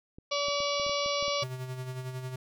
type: clicks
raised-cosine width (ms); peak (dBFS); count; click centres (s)
3; -33; 9; 0.185 / 0.484 / 0.604 / 0.798 / 0.865 / 0.895 / 1.061 / 1.226 / 1.281
type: harmonic tone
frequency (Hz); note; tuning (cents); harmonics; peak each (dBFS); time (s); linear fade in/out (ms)
573; D5; -43; 1 / 2 / 4 / 5 / 6 / 7 / 8 / 9 / 10; -31 / -34 / -37 / -38 / -39 / -39 / -40 / -41 / -41; 0.31-1.44; 10
type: tone with tremolo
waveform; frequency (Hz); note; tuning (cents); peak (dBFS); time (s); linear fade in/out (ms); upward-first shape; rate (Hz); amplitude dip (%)
square; 128.6; C3; -30; -34; 1.42-2.36; 5; sine; 11; 50
effects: none